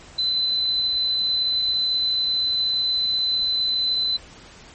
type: tone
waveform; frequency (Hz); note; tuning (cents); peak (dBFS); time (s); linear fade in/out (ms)
sine; 4031; B7; +35; -19; 0.18-4.17; 10
effects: pink hiss -45 dBFS RMS until 4.74 s + MP3 32 kbps